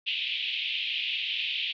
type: band-pass noise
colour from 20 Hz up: white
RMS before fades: -31 dBFS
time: 0.06-1.73 s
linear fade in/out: 20 ms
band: 2500 to 3400 Hz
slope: 48 dB/octave
effects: none

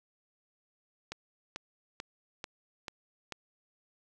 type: click train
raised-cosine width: 0.2 ms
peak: -21 dBFS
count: 6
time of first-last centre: 1.12-3.323 s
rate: 2.27 Hz
effects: none

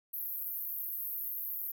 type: band-pass noise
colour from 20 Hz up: white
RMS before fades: -38 dBFS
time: 0.13-1.72 s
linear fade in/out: 10 ms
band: 12000 to 16000 Hz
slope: 96 dB/octave
effects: none

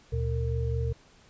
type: tone cluster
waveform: sine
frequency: 73.8 / 118.7 / 458.2 Hz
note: D2 / A#2 / A#4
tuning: +9 / +32 / -30 cents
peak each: -29 / -29 / -35 dBFS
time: 0.12-0.93 s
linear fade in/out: 10 ms
effects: pink hiss -58 dBFS RMS until 1.29 s + resampled to 16000 Hz

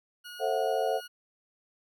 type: tone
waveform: 20% pulse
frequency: 1446 Hz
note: F#6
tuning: 40 cents flat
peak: -37 dBFS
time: 0.24-1.08 s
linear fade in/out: 20 ms
type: chord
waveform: sine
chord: F# half-diminished seventh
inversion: first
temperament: just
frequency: 444 / 532.8 / 666 / 740 Hz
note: A4 / C5 / E5 / F#5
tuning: +16 / +31 / +18 / 0 cents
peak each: -31 dBFS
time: 0.39-1.01 s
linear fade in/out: 50 ms
effects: none

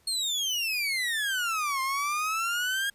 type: exponential two-way sweep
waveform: 30% pulse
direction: down then up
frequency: 4330 to 1050 to 1638 Hz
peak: -24 dBFS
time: 0.07-2.9 s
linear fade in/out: 5 ms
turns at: 1.81 s
effects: pink hiss -64 dBFS RMS until 2.94 s + resampled to 32000 Hz

